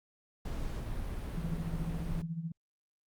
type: noise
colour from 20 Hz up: brown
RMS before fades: -37 dBFS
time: 0.45-2.22 s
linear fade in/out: 5 ms
type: tone with tremolo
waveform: sine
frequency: 164.81 Hz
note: E3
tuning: in tune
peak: -32 dBFS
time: 1.37-2.52 s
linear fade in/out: 5 ms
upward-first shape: sine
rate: 14 Hz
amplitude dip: 70%
effects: Opus 48 kbps